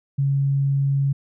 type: tone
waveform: sine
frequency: 138.59 Hz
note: C#3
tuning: in tune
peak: -17 dBFS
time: 0.18-1.13 s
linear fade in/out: 10 ms
effects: none

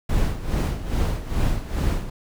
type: noise with tremolo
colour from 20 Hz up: brown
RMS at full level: -20 dBFS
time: 0.09-2.1 s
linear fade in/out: 5 ms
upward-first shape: sine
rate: 2.4 Hz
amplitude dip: 75%
effects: none

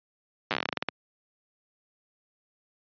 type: slowing click train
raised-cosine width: 0.3 ms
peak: -10 dBFS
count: 15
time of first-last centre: 0.51-0.887 s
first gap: 8 ms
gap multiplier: 1.17
effects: high-pass 150 Hz 12 dB/octave + resampled to 11025 Hz

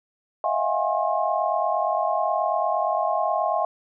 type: tone cluster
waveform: sine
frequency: 634 / 673 / 722 / 820 / 1072 Hz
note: D#5 / E5 / F#5 / G#5 / C6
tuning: +32 / +36 / -43 / -22 / +42 cents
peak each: -27 dBFS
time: 0.44-3.65 s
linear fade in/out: 2 ms
effects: none

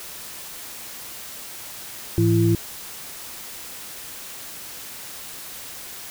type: tone cluster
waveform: sine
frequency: 108.2 / 167.8 / 336.8 Hz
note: A2 / E3 / E4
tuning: -29 / +31 / +37 cents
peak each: -18 / -22 / -19 dBFS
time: 2.18-2.55 s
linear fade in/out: 0 ms
effects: white hiss -37 dBFS RMS until 6.1 s

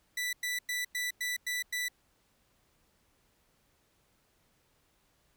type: tone bursts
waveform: sawtooth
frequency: 1975.5 Hz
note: B6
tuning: in tune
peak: -28 dBFS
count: 7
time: 0.17-1.884 s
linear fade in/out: 5 ms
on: 160 ms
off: 99 ms
effects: pink hiss -71 dBFS RMS until 5.36 s

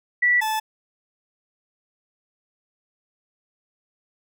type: tone pair in turn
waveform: sine / 40% pulse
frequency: 1956 / 871.3 Hz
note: B6 / A5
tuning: -17 / -17 cents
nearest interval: octave + major second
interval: 1400 cents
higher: first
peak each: -15 / -21 dBFS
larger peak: first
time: 0.22-0.41 / 0.41-0.6 s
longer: neither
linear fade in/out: 10 ms
effects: none

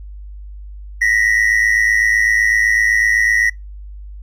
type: tone pair together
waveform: triangle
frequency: 1866 / 1973.9 Hz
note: A#6 / B6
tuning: +1 / -1 cents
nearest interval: minor second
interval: 98 cents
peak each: -13 dBFS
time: 1.01-3.5 s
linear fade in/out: 10 ms
effects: noise-tail reverb RT60 0.2 s tail -26 dB re dry + added 50 Hz sine -30 dBFS peak until 4.22 s

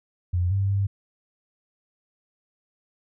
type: tone with pitch steps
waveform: sine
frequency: 88.8 / 98.1 / 99 Hz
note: F2 / G2 / G2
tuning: +29 / +2 / +18 cents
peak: -20 dBFS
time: 0.33-0.87 s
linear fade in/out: 10 ms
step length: 180 ms
effects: none

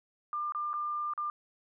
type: tone with dropouts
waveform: sine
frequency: 1197 Hz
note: D6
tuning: 33 cents sharp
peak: -31 dBFS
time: 0.33-1.3 s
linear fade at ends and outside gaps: 1 ms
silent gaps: 0.522-0.548 / 0.732-0.739 / 1.136-1.177 s
effects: none

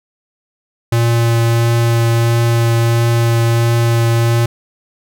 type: tone with vibrato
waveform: square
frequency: 116.54 Hz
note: A#2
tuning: in tune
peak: -11 dBFS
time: 0.92-4.46 s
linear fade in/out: 5 ms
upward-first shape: triangle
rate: 1.5 Hz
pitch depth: 11 cents each way
effects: none

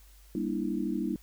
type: chord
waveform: sine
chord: E half-diminished seventh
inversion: first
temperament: just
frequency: 197.78 / 237.3 / 296.7 / 329.6 Hz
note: G3 / Bb3 / D4 / E4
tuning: +16 / +31 / +18 / 0 cents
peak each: -34 dBFS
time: 0.35-1.16 s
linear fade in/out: 2 ms
effects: added 50 Hz sine -53 dBFS peak until 1.22 s + white hiss -61 dBFS RMS until 1.22 s

